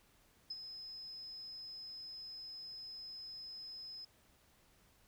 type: tone with ADSR envelope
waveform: sine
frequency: 5100 Hz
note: D#8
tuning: 42 cents sharp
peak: -38 dBFS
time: 0.5-4.05 s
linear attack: 8 ms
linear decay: 34 ms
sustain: -8 dB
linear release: 6 ms
effects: pink hiss -69 dBFS RMS until 5.07 s